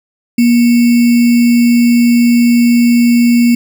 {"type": "tone with sample-and-hold", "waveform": "sine", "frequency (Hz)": 238, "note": "A#3", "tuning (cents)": 36, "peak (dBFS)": -5, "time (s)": [0.38, 3.55], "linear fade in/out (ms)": 5, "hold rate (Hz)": 2450, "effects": []}